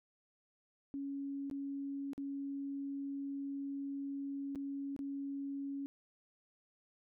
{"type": "tone with dropouts", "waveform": "sine", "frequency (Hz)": 278.1, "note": "C#4", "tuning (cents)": 6, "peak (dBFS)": -38, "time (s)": [0.94, 5.86], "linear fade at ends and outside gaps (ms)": 0, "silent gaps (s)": [[1.499, 1.512], [2.133, 2.179], [4.55, 4.557], [4.964, 4.991]], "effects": []}